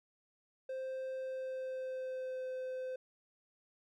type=tone with pitch glide; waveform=triangle; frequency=523.3 to 514.6 Hz; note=C5 to C5; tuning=0 to -29 cents; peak=-36 dBFS; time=0.69-2.96 s; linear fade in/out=5 ms; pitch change=-29 cents; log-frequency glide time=1.15-2.47 s; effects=none